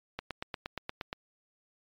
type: click train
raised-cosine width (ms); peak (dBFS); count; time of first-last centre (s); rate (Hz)
0.3; -19; 9; 0.19-1.129; 8.52
effects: MP3 96 kbps